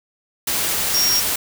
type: tone in noise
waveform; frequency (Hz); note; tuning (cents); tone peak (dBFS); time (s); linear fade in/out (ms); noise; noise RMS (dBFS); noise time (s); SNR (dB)
sine; 5588; F8; 0; -16; 0.94-1.2; 5; white; -21; 0.47-1.36; +2
effects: none